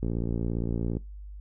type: click train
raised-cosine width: 3 ms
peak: -17 dBFS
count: 55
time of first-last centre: 0.03-0.969 s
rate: 57.5 Hz
effects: noise-tail reverb RT60 0.2 s tail -20 dB re dry + added 50 Hz sine -39 dBFS peak until 1.4 s

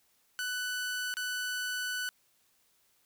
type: tone with dropouts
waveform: sawtooth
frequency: 1492 Hz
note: F#6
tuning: 14 cents sharp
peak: -29 dBFS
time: 0.39-2.09 s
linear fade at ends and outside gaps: 0 ms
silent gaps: 1.14-1.169 s
effects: white hiss -70 dBFS RMS until 3.05 s

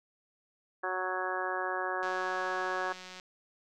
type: harmonic tone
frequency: 185 Hz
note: F#3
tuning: in tune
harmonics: 2 / 3 / 4 / 5 / 6 / 7 / 8 / 9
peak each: -39 / -40 / -38 / -41 / -38 / -42 / -42 / -37 dBFS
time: 0.83-2.93 s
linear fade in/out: 10 ms
type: click train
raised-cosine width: 0.2 ms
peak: -29 dBFS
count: 216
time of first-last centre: 2.03-3.198 s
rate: 184 Hz
effects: none

